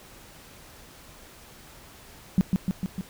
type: tone with echo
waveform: sine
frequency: 186.9 Hz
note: F#3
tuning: 18 cents sharp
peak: -15 dBFS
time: 2.38-2.41 s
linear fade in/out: 0 ms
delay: 150 ms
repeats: 4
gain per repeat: -3 dB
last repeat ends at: 3.01 s
effects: pink hiss -49 dBFS RMS until 3.09 s